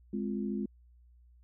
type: chord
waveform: sine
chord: F minor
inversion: first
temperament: equal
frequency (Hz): 207.7 / 261.6 / 349.2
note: Ab3 / C4 / F4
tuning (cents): 0 / 0 / 0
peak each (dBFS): -33 / -38 / -39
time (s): 0.13-0.66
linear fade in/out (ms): 5
effects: added 60 Hz sine -57 dBFS peak until 1.43 s